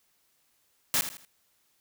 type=noise with echo; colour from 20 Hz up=white; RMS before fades=-25 dBFS; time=0.94-1.01 s; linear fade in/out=0 ms; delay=80 ms; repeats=3; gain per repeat=-10 dB; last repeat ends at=1.25 s; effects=white hiss -70 dBFS RMS until 1.8 s